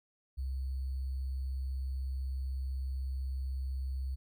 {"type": "tone with sample-and-hold", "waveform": "sine", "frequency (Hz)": 66, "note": "C2", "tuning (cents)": 16, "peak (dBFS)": -33, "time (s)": [0.37, 4.16], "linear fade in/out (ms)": 20, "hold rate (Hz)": 4410, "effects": []}